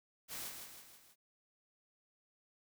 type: noise with echo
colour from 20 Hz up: white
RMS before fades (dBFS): -44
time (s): 0.28-0.52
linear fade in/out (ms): 50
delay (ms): 160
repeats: 4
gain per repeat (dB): -5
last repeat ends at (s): 1.16
effects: none